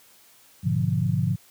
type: chord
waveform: sine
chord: G# diminished seventh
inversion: none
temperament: equal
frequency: 103.83 / 123.47 / 146.83 / 174.61 Hz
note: G#2 / B2 / D3 / F3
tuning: 0 / 0 / 0 / 0 cents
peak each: -26 dBFS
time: 0.63-1.36 s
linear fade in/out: 20 ms
effects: white hiss -55 dBFS RMS until 1.5 s + high-pass 60 Hz 12 dB/octave